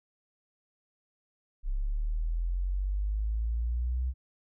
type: linear sweep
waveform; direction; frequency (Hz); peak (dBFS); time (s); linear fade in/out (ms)
sine; up; 32.7 to 64.2; -27; 1.63-4.14; 50
effects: none

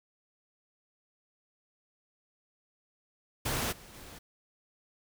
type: noise with level steps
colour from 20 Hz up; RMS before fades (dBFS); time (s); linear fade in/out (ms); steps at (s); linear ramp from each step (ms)
pink; -32 / -52 / -49; 3.45-4.19; 10; 3.71 / 3.93; 20
effects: none

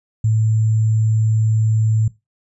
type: tone with sample-and-hold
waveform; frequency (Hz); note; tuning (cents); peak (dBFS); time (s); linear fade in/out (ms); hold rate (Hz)
sine; 110; A2; 0; -13; 0.24-2.08; 5; 7350
effects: noise-tail reverb RT60 0.2 s tail -18 dB re dry + resampled to 24000 Hz

